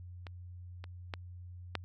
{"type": "clicks", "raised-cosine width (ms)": 0.3, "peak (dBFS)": [-29, -30, -21, -17], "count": 4, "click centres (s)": [0.268, 0.841, 1.138, 1.753], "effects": ["added 89 Hz sine -45 dBFS peak until 1.84 s"]}